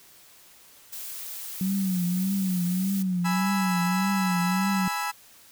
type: noise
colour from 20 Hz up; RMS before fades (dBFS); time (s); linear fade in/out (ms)
blue; -37; 0.92-3.03; 10
type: tone with vibrato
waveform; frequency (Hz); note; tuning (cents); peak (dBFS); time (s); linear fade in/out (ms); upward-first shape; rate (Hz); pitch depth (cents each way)
sine; 185.8; F#3; +7; -23; 1.61-4.88; 2; triangle; 1.7; 110
type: chord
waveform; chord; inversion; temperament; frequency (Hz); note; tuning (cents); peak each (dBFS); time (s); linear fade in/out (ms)
30% pulse; E major; first; equal; 830.6 / 987.8 / 1318.5; G#5 / B5 / E6; 0 / 0 / 0; -29; 3.24-5.12; 20
effects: white hiss -53 dBFS RMS until 5.51 s